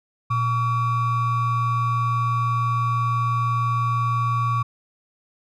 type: ring-modulated tone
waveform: triangle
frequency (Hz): 627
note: D#5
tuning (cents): +13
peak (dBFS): -14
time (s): 0.3-4.63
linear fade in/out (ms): 10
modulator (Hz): 508
effects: none